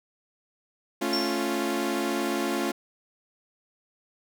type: chord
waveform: sawtooth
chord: A augmented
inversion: none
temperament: equal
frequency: 220 / 277.2 / 349.2 Hz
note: A3 / C#4 / E#4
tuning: 0 / 0 / 0 cents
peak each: -28 / -26 / -25 dBFS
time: 1.01-2.72 s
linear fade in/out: 10 ms
type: tone with exponential decay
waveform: sine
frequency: 5440 Hz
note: F8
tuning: 46 cents flat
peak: -24 dBFS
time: 1.13-1.64 s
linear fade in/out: 2 ms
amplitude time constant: 110 ms
effects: none